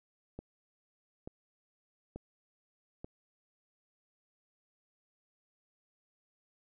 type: click train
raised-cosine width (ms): 2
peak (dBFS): -29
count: 4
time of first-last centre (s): 0.39-3.045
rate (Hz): 1.13
effects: none